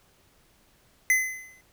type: tone with exponential decay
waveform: square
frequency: 2037 Hz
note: C7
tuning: 47 cents flat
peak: -17 dBFS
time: 1.1-1.61 s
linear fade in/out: 1 ms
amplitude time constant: 110 ms
effects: pink hiss -62 dBFS RMS until 1.72 s